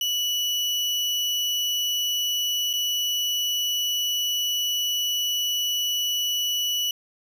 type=tone with dropouts; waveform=35% pulse; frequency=2950 Hz; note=F#7; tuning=6 cents flat; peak=-21 dBFS; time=0.01-6.91 s; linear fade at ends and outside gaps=2 ms; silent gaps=2.731-2.736 s; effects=none